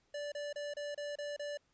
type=tone bursts; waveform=square; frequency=583 Hz; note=D5; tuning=13 cents flat; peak=-39 dBFS; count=7; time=0.14-1.574 s; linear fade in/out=5 ms; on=180 ms; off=29 ms; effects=pink hiss -75 dBFS RMS until 1.73 s + resampled to 16000 Hz